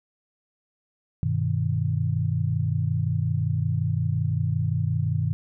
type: chord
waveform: sine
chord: G augmented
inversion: none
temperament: equal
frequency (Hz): 98 / 123.47 / 155.56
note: G2 / B2 / D#3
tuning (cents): 0 / 0 / 0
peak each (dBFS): -26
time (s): 1.23-5.33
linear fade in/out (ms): 0
effects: none